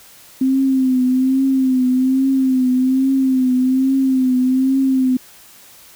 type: tone with vibrato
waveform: sine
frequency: 260.7 Hz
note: C4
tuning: 6 cents flat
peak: -12 dBFS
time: 0.41-5.17 s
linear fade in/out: 5 ms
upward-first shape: triangle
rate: 1.2 Hz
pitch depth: 59 cents each way
effects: white hiss -44 dBFS RMS until 5.95 s